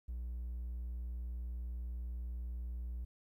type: tone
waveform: triangle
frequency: 60 Hz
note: B1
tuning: 49 cents flat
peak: -36 dBFS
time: 0.08-3.05 s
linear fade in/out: 10 ms
effects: tanh soft clip ceiling -32 dBFS + 13-bit